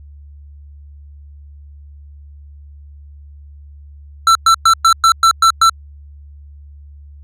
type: tone bursts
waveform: square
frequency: 1338 Hz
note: E6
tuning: 25 cents sharp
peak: -7 dBFS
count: 8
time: 4.27-5.696 s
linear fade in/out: 2 ms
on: 82 ms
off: 110 ms
effects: added 72 Hz sine -35 dBFS peak until 7.23 s + low-pass 9000 Hz 12 dB/octave